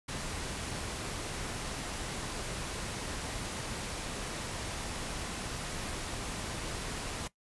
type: noise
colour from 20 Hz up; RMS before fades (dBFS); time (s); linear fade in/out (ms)
pink; -38; 0.08-7.28; 10
effects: noise-tail reverb RT60 0.1 s tail -18 dB re dry + resampled to 24000 Hz